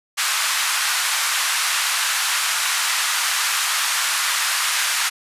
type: band-pass noise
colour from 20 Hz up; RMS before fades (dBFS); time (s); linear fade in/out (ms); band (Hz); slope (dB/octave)
pink; -21; 0.17-5.1; 20; 1100 to 12000; 24
effects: resampled to 32000 Hz